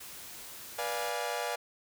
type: noise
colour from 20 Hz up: white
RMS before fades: -46 dBFS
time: 0-1.1 s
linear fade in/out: 10 ms
type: chord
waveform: sawtooth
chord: B diminished seventh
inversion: none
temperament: equal with one note detuned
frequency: 485.7 / 587.3 / 698.5 / 830.6 Hz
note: B4 / D5 / F5 / Ab5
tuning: -29 / 0 / 0 / 0 cents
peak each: -34 dBFS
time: 0.78-1.56 s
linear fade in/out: 10 ms
effects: none